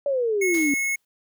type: exponential sweep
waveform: sine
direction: down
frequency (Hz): 579 to 273.3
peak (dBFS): -20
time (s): 0.06-0.74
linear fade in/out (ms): 2
type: tone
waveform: square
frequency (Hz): 2183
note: C#7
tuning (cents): -27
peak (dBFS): -23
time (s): 0.41-0.96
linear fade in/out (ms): 10
type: noise with exponential decay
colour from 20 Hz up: white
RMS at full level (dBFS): -35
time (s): 0.54-1.05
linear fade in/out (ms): 2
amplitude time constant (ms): 110
effects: none